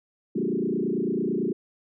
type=tone with frequency modulation; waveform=sine; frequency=295.8 Hz; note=D4; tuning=13 cents sharp; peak=-23 dBFS; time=0.35-1.53 s; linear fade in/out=10 ms; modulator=29 Hz; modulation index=3.8; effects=none